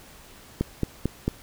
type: click train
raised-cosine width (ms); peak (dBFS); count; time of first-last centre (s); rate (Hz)
3; -10; 4; 0.61-1.28; 4.48
effects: pink hiss -49 dBFS RMS until 1.42 s

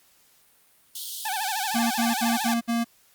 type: high-pass noise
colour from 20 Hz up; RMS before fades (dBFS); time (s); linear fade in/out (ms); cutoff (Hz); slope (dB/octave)
pink; -34; 0.95-2.54; 5; 3100; 96
type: tone with vibrato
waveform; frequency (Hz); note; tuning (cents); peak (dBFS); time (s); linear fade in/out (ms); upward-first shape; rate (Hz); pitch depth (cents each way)
sawtooth; 816; G#5; -31; -23; 1.25-2.54; 5; sine; 13; 160
type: tone bursts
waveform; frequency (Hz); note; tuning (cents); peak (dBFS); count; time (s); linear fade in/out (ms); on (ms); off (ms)
square; 233.1; A#3; 0; -23; 5; 1.74-2.846; 20; 170; 64
effects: white hiss -60 dBFS RMS until 3.14 s + Opus 48 kbps

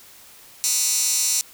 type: tone with high-pass filter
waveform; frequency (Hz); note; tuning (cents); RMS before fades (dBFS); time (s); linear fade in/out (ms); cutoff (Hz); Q
15% pulse; 246.9; B3; 0; -21; 0.64-1.41; 0; 6500; 1.9
effects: white hiss -47 dBFS RMS until 1.53 s

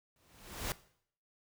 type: noise with exponential growth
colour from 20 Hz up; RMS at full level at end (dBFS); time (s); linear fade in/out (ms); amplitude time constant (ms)
pink; -34; 0.16-0.72; 1; 120
effects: noise-tail reverb RT60 0.6 s tail -18 dB re dry

